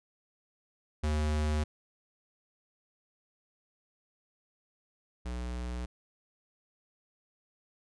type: tone pair in turn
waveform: square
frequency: 76 / 60.88 Hz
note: D#2 / B1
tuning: -40 / -24 cents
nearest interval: major third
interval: 384 cents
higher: first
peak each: -28 / -35 dBFS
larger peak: first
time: 1.03-1.64 / 5.25-5.86 s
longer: neither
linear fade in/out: 10 ms
effects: resampled to 22050 Hz